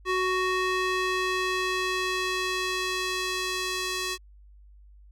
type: tone with band-pass filter sweep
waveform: square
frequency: 370.9 Hz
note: F#4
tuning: 4 cents sharp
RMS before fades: -28 dBFS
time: 0.05-4.18 s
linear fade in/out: 50 ms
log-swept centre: 1600 to 4800 Hz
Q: 0.72
effects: added 50 Hz sine -49 dBFS peak until 5.11 s